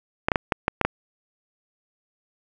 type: clicks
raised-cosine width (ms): 0.5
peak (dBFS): -4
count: 7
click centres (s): 0.285 / 0.318 / 0.358 / 0.522 / 0.681 / 0.813 / 0.85
effects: none